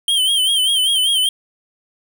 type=tone with vibrato; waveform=square; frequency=3136 Hz; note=G7; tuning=in tune; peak=-14 dBFS; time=0.08-1.29 s; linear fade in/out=2 ms; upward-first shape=sine; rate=5.1 Hz; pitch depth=80 cents each way; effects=none